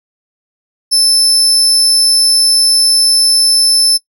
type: tone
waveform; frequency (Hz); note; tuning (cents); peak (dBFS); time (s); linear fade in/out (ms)
30% pulse; 5274; E8; 0; -3; 0.91-3.98; 20
effects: noise-tail reverb RT60 0.1 s tail -21 dB re dry